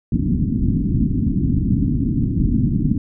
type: low-pass noise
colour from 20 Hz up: white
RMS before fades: -18 dBFS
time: 0.12-2.98 s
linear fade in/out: 2 ms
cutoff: 280 Hz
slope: 48 dB/octave
effects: none